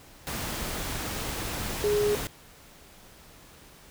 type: tone in noise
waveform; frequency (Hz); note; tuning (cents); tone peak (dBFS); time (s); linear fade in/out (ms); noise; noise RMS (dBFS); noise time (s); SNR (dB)
sine; 415.3; G#4; 0; -22; 1.84-2.15; 0; pink; -33; 0.27-2.27; +8
effects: pink hiss -52 dBFS RMS until 3.9 s